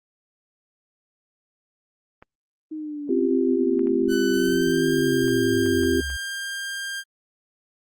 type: clicks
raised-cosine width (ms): 0.5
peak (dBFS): -29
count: 7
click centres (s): 2.225 / 3.793 / 3.871 / 5.281 / 5.662 / 5.834 / 6.101
type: linear sweep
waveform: sine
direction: down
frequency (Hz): 314 to 62.3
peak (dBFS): -29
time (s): 2.71-6.17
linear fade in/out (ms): 10
type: chord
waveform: sine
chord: C suspended fourth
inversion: none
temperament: equal with one note detuned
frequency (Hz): 261.6 / 342.4 / 392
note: C4 / F4 / G4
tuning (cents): 0 / -34 / 0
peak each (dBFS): -23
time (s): 3.09-6.01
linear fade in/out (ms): 5
type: tone with pitch glide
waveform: sawtooth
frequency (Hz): 1500 to 1598.4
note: F#6 to G6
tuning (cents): +23 to +33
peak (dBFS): -25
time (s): 4.08-7.04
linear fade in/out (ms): 50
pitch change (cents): +110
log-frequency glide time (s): 4.32-4.88
effects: Opus 24 kbps